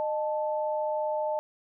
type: tone pair together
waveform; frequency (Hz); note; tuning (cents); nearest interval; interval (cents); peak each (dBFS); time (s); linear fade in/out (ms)
sine; 612 / 876.9; D#5 / A5; -29 / -6; tritone; 623; -28 / -31; 0-1.39; 0
effects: none